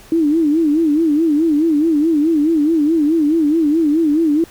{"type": "tone with vibrato", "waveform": "sine", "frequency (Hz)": 311.2, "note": "D#4", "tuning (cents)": 0, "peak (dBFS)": -11, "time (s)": [0.12, 4.44], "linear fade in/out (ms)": 2, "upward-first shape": "sine", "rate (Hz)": 4.7, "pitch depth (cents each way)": 130, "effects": ["pink hiss -43 dBFS RMS until 4.5 s"]}